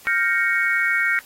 sine chord, G half-diminished seventh, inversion third, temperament equal, 1396.9 / 1568 / 1864.7 / 2217 Hz, F6 / G6 / Bb6 / Db7, 0 / 0 / 0 / 0 cents, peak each -24 / -24 / -22 / -22 dBFS, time 0.07-1.19 s, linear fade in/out 0 ms, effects white hiss -47 dBFS RMS until 1.25 s + AAC 48 kbps

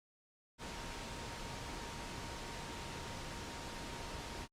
sine tone in noise, 932.3 Hz, A#5, in tune, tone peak -53 dBFS, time 0.58-4.48 s, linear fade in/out 50 ms, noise pink, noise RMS -45 dBFS, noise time 0.58-4.48 s, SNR -11 dB, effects low-pass 7000 Hz 12 dB/octave + Opus 48 kbps

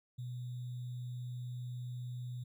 sine tone with sample-and-hold, 123.47 Hz, B2, in tune, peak -39 dBFS, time 0.18-2.44 s, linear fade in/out 10 ms, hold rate 3675 Hz, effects none

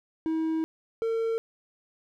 triangle tone pair in turn, 320.6 / 453.4 Hz, E4 / A#4, -48 / -48 cents, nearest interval tritone, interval 600 cents, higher second, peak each -23 dBFS, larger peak neither, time 0.26-0.64 / 1.02-1.38 s, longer first, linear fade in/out 0 ms, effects none

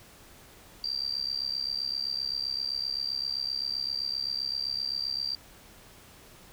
sine tone with amplitude modulation, 4699 Hz, D8, in tune, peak -25 dBFS, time 0.84-5.35 s, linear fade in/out 2 ms, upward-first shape sine, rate 67.7 Hz, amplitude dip 95%, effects pink hiss -53 dBFS RMS until 6.52 s

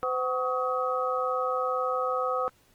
sine tone cluster, 511 / 753 / 1120 / 1267 Hz, C5 / F#5 / C#6 / D#6, -41 / +30 / +18 / +31 cents, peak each -29 / -34 / -35 / -29 dBFS, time 0.03-2.48 s, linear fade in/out 0 ms, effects pink hiss -63 dBFS RMS until 2.74 s + Opus 24 kbps

